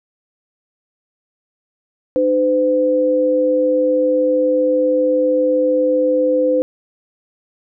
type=tone pair together; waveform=sine; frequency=302.6 / 510 Hz; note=D#4 / C5; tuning=-48 / -44 cents; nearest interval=major sixth; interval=904 cents; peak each=-19 / -13 dBFS; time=2.16-6.62 s; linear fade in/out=0 ms; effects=none